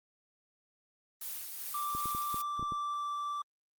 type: noise with tremolo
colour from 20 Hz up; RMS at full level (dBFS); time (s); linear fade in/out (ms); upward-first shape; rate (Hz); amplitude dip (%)
blue; -39; 1.21-2.42; 5; triangle; 2.6; 40
type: tone with pitch glide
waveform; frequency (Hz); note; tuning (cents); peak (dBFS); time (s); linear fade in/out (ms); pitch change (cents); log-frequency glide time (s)
triangle; 1176 to 1167.9; D6 to D6; +2 to -10; -31; 1.74-3.42; 5; -12; 2.18-3.12
type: clicks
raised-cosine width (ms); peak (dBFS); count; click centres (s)
3; -30; 7; 1.95 / 2.057 / 2.149 / 2.344 / 2.595 / 2.627 / 2.722
effects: Opus 24 kbps